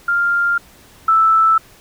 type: tone pair in turn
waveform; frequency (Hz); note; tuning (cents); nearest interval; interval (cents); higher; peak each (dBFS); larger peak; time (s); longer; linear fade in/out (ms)
sine; 1396.9 / 1318.5; F6 / E6; 0 / 0; minor second; 100; first; -13 / -9; second; 0.08-0.58 / 1.08-1.58; neither; 5
effects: pink hiss -46 dBFS RMS until 1.8 s